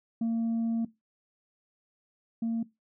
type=tone pair in turn; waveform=sine; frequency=228.7 / 228.7 Hz; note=A#3 / A#3; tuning=-33 / -33 cents; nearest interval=unison; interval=0 cents; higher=neither; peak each=-23 / -25 dBFS; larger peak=first; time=0.21-0.85 / 2.42-2.63 s; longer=first; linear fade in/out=5 ms; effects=noise-tail reverb RT60 0.2 s tail -20 dB re dry + tanh soft clip ceiling -25 dBFS